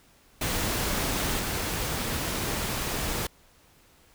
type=noise with level steps; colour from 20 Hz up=pink; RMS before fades=-28 / -30 dBFS; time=0.41-3.27 s; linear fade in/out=5 ms; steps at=1.39 s; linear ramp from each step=10 ms; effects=pink hiss -59 dBFS RMS until 4.14 s